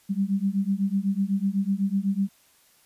sine beating tone pair, 192.6 / 200.6 Hz, G3 / G3, -30 / +40 cents, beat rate 8 Hz, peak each -25 dBFS, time 0.09-2.29 s, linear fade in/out 20 ms, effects white hiss -60 dBFS RMS until 2.85 s + resampled to 32000 Hz

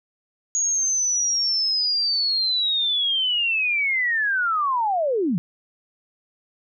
sine linear sweep, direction down, 6700 to 152.9 Hz, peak -19 dBFS, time 0.55-5.38 s, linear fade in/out 0 ms, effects none

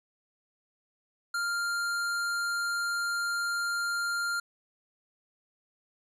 square tone, 1396.9 Hz, F6, in tune, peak -29 dBFS, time 1.34-4.4 s, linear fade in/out 5 ms, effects low-pass 11000 Hz 12 dB/octave + 11-bit

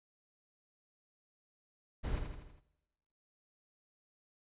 brown noise with echo, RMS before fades -36 dBFS, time 2.03-2.2 s, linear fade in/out 20 ms, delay 81 ms, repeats 5, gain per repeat -5 dB, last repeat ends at 2.605 s, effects noise-tail reverb RT60 1.0 s tail -18 dB re dry + resampled to 8000 Hz

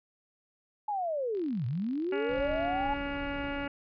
sine linear two-way sweep, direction down then up, 859 to 110 to 859 Hz, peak -29 dBFS, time 0.88-2.94 s, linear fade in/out 5 ms, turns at 1.66 s
click train, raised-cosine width 0.2 ms, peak -38 dBFS, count 59, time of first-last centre 1.35-2.65 s, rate 44.6 Hz
harmonic tone, 282.5 Hz, C#4, 33 cents sharp, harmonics 1 / 2 / 3 / 4 / 5 / 6 / 7 / 8 / 9 / 10, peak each -36 / -39 / -42 / -49 / -41 / -46 / -47 / -46 / -50 / -47 dBFS, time 2.12-3.68 s, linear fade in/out 5 ms
brown noise, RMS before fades -42 dBFS, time 2.29-3.67 s, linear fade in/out 0 ms
effects resampled to 11025 Hz

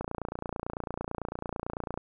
click train, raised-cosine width 1 ms, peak -19 dBFS, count 58, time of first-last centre 0.01-1.976 s, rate 29 Hz, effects none

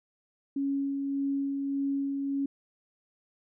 sine tone with tremolo, 277.2 Hz, C#4, in tune, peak -26 dBFS, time 0.56-2.46 s, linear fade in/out 5 ms, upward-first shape sine, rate 1.7 Hz, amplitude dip 30%, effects none

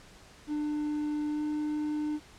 triangle tone with pitch glide, 298.7 to 301 Hz, D4 to D4, +29 to +43 cents, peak -27 dBFS, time 0.47-2.2 s, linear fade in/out 50 ms, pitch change +14 cents, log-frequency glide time 1.3-1.41 s, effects pink hiss -54 dBFS RMS until 2.38 s + low-pass 8000 Hz 12 dB/octave

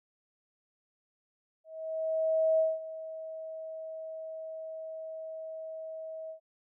sine tone with ADSR envelope, 640 Hz, D#5, 49 cents sharp, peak -22 dBFS, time 1.64-6.4 s, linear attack 950 ms, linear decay 200 ms, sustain -16 dB, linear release 100 ms, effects none

